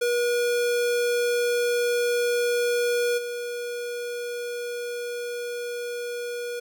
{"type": "tone with level steps", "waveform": "square", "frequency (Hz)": 481.4, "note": "B4", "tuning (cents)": -44, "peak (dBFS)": [-22, -30], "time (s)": [0.01, 6.6], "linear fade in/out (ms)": 10, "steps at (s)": 3.17, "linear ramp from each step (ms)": 20, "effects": []}